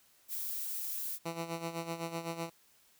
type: noise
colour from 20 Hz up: violet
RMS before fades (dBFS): -38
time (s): 0.28-1.19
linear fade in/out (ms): 50
type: tone with tremolo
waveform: 10% pulse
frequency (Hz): 166.7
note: E3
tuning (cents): +20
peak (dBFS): -26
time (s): 1.25-2.5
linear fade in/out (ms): 10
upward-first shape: sine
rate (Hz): 7.9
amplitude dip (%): 70
effects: white hiss -66 dBFS RMS until 2.99 s